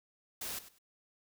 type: noise with echo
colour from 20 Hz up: white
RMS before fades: -40 dBFS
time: 0.41-0.59 s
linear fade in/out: 5 ms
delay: 98 ms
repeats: 2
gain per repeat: -14 dB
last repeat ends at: 0.786 s
effects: none